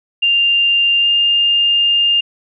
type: tone with pitch glide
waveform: sine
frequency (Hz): 2794 to 2810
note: F7 to F7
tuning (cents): 0 to +10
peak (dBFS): -10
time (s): 0.22-2.21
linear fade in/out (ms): 10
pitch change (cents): +10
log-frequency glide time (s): 1.01-1.06
effects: none